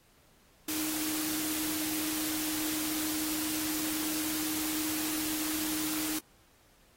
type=tone in noise; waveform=sine; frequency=310 Hz; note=D#4; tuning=6 cents flat; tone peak=-34 dBFS; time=0.68-6.19 s; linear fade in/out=5 ms; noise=white; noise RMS=-35 dBFS; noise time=0.68-6.19 s; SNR=-2 dB; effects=pink hiss -64 dBFS RMS until 6.96 s + AAC 48 kbps